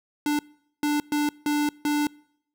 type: tone bursts at uneven times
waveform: square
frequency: 295 Hz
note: D4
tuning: 8 cents sharp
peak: -22 dBFS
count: 5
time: 0.26-0.39 / 0.83-1 / 1.12-1.29 / 1.46-1.69 / 1.85-2.07 s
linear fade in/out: 2 ms
effects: noise-tail reverb RT60 0.7 s tail -25 dB re dry